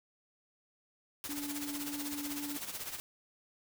white noise with tremolo, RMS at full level -39 dBFS, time 1.24-3 s, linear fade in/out 0 ms, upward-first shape sine, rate 16 Hz, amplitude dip 65%
triangle tone, 289.3 Hz, D4, 26 cents flat, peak -37 dBFS, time 1.29-2.57 s, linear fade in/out 2 ms
effects none

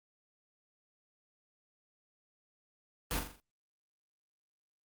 pink noise with echo, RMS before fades -34 dBFS, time 3.11-3.19 s, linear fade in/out 0 ms, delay 42 ms, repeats 5, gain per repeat -6 dB, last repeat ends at 3.4 s, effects Opus 32 kbps

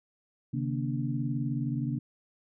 sine tone cluster, 134.2 / 153.4 / 234.9 / 288.5 Hz, C3 / D#3 / A#3 / D4, +44 / -24 / +13 / -31 cents, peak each -31 / -36 / -34 / -36 dBFS, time 0.53-1.99 s, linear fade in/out 10 ms, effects none

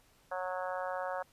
harmonic tone, 183.7 Hz, F#3, 12 cents flat, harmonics 3 / 4 / 5 / 6 / 7 / 8 / 9, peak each -38 / -40 / -42 / -44 / -45 / -46 / -47 dBFS, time 0.31-1.23 s, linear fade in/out 10 ms, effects pink hiss -66 dBFS RMS until 1.32 s + resampled to 32000 Hz

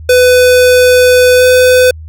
square tone with pitch glide, 500 to 504.4 Hz, B4 to B4, +21 to +36 cents, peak -4 dBFS, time 0.09-1.91 s, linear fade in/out 5 ms, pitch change +15 cents, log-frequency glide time 1.36-1.44 s, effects added 79 Hz sine -25 dBFS peak until 2.08 s

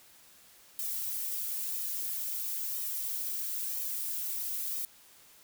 violet noise with flanger, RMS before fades -35 dBFS, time 0.79-4.85 s, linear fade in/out 0 ms, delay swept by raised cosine 1.6 to 3.5 ms, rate 1 Hz, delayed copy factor +0.75, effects white hiss -58 dBFS RMS until 5.43 s

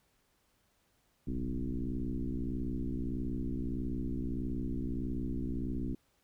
sine tone with frequency modulation, 130.81 Hz, C3, in tune, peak -32 dBFS, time 1.27-5.95 s, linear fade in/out 5 ms, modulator 61.6 Hz, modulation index 3, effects pink hiss -73 dBFS RMS until 6.23 s

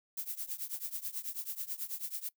violet noise with tremolo, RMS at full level -36 dBFS, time 0.17-2.29 s, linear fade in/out 5 ms, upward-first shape triangle, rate 9.2 Hz, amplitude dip 95%, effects noise-tail reverb RT60 0.1 s tail -21 dB re dry

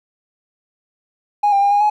triangle tone with pitch steps, 826 / 796 / 806 / 818 / 842 Hz, G#5 / G5 / G5 / G#5 / G#5, -10 / +26 / +48 / -26 / +24 cents, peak -8 dBFS, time 1.43-1.9 s, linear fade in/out 10 ms, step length 94 ms, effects tanh soft clip ceiling -8 dBFS

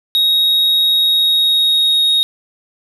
triangle tone with pitch glide, 3773 to 3749 Hz, A#7 to A#7, +20 to +9 cents, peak -9 dBFS, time 0.15-2.23 s, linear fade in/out 0 ms, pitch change -11 cents, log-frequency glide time 0.9-2.07 s, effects none

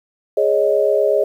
sine chord, Ab suspended fourth, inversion none, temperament equal, 415.3 / 554.4 / 622.3 Hz, Ab4 / Db5 / Eb5, 0 / 0 / 0 cents, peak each -17 dBFS, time 0.37-1.24 s, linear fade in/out 5 ms, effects 8-bit

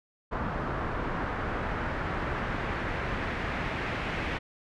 pink noise with low-pass filter sweep, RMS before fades -32 dBFS, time 0.31-4.39 s, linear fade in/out 20 ms, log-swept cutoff 1300 to 2300 Hz, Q 1.5, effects none

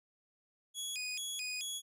20% pulse tone with vibrato, 2886 Hz, F#7, 44 cents flat, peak -32 dBFS, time 0.74-1.82 s, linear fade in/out 50 ms, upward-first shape square, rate 2.3 Hz, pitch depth 260 cents each way, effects none

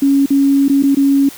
sine tone with dropouts, 277.2 Hz, C#4, in tune, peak -8 dBFS, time 0.02-1.29 s, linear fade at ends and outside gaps 5 ms, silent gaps 0.26-0.304 / 0.683-0.696 / 0.826-0.835 / 0.949-0.969 s, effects white hiss -35 dBFS RMS until 1.37 s

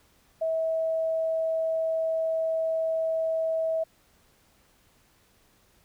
sine tone, 647 Hz, E5, 32 cents flat, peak -24 dBFS, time 0.41-3.84 s, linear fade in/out 10 ms, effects pink hiss -63 dBFS RMS until 5.84 s

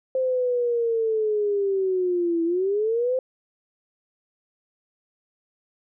sine linear two-way sweep, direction down then up, 523.3 to 329.6 to 523.3 Hz, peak -20 dBFS, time 0.15-3.19 s, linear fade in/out 2 ms, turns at 2.44 s, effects none

